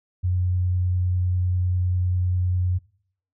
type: tone with vibrato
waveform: sine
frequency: 90.5 Hz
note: F#2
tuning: 38 cents flat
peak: -19 dBFS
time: 0.23-2.79 s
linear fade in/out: 20 ms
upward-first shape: sine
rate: 10 Hz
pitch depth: 9 cents each way
effects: noise-tail reverb RT60 0.6 s tail -22 dB re dry

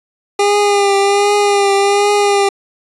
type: tone with vibrato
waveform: 25% pulse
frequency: 403.7 Hz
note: G#4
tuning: 49 cents flat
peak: -6 dBFS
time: 0.39-2.49 s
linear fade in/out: 5 ms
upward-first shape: triangle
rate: 1.3 Hz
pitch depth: 38 cents each way
effects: resampled to 24000 Hz

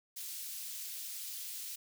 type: high-pass noise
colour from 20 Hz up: white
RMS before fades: -43 dBFS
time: 0.16-1.76 s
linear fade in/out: 10 ms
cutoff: 3400 Hz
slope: 12 dB/octave
effects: none

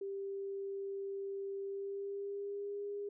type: tone with pitch glide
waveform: sine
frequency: 393.9 to 406.6 Hz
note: G4 to G#4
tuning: +8 to -37 cents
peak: -38 dBFS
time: 0.01-3.09 s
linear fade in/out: 5 ms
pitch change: +55 cents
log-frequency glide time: 1.64-2.85 s
effects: none

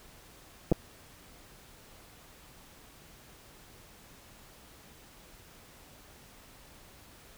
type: clicks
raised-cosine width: 2 ms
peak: -11 dBFS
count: 2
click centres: 0.717 / 0.723 s
effects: pink hiss -55 dBFS RMS until 7.37 s

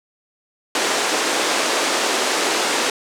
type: band-pass noise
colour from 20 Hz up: pink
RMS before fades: -20 dBFS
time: 0.75-2.9 s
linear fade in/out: 2 ms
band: 310 to 8600 Hz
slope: 24 dB/octave
effects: none

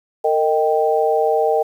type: chord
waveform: sine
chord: Eb major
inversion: second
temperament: equal with one note detuned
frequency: 456.6 / 622.3 / 784 Hz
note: Bb4 / Eb5 / G5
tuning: -36 / 0 / 0 cents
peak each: -17 / -19 / -19 dBFS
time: 0.24-1.63 s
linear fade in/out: 10 ms
effects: 8-bit

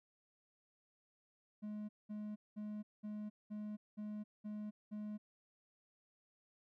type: tone bursts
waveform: triangle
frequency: 210.7 Hz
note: G#3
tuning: 25 cents sharp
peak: -40 dBFS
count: 8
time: 1.62-5.18 s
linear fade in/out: 20 ms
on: 270 ms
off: 200 ms
effects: none

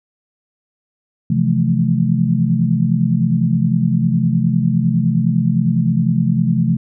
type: chord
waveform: sine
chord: F major seventh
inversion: second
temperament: equal with one note detuned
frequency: 130.81 / 164.81 / 174.61 / 217.2 Hz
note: C3 / E3 / F3 / A3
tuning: 0 / 0 / 0 / -22 cents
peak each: -18 dBFS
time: 1.3-6.77 s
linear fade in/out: 5 ms
effects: none

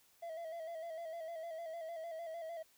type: tone with vibrato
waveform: triangle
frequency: 659.3 Hz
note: E5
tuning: in tune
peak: -40 dBFS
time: 0.22-2.63 s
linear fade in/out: 10 ms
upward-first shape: square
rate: 6.6 Hz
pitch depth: 50 cents each way
effects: white hiss -69 dBFS RMS until 2.77 s

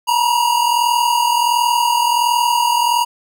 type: tone pair together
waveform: square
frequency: 920 / 961.4 Hz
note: A#5 / B5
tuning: -23 / -47 cents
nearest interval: minor second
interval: 76 cents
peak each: -19 / -15 dBFS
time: 0.07-3.05 s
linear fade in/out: 20 ms
effects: none

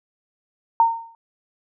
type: tone with exponential decay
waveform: sine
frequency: 917 Hz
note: A#5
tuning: 29 cents flat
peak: -9 dBFS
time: 0.8-1.15 s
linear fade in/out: 1 ms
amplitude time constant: 75 ms
effects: none

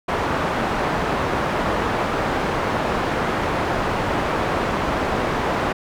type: low-pass noise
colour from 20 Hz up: white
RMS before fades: -22 dBFS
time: 0.08-5.73 s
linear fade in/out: 10 ms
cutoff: 1100 Hz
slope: 12 dB/octave
effects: none

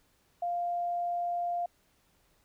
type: tone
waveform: sine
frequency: 698.5 Hz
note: F5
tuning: in tune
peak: -29 dBFS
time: 0.42-1.66 s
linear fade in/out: 5 ms
effects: pink hiss -69 dBFS RMS until 2.44 s

